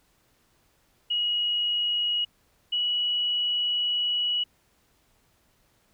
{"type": "tone pair in turn", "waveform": "sine", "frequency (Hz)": [2900, 2930], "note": ["F#7", "F#7"], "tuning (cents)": [-35, -18], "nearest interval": "unison", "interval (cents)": 17, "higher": "second", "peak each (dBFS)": -23, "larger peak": "neither", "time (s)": [[1.1, 2.25], [2.72, 4.44]], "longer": "second", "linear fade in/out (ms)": 10, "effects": ["pink hiss -66 dBFS RMS until 5.93 s"]}